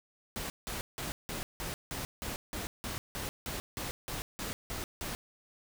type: noise bursts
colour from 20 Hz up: pink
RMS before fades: -38 dBFS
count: 16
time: 0.36-5.15 s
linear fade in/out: 0 ms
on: 140 ms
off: 170 ms
effects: none